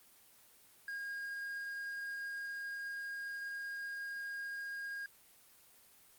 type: tone with quantisation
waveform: triangle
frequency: 1625 Hz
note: G#6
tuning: 38 cents flat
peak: -37 dBFS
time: 0.88-5.06 s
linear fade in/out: 2 ms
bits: 11
effects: white hiss -63 dBFS RMS until 6.18 s + Opus 24 kbps